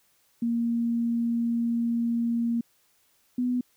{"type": "tone pair in turn", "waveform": "sine", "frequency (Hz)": [233.8, 247.7], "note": ["A#3", "B3"], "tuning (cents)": [5, 5], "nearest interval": "minor second", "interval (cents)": 100, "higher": "second", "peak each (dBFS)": -23, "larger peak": "neither", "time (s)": [[0.42, 2.61], [3.38, 3.61]], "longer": "first", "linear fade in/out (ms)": 5, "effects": ["white hiss -66 dBFS RMS until 3.76 s"]}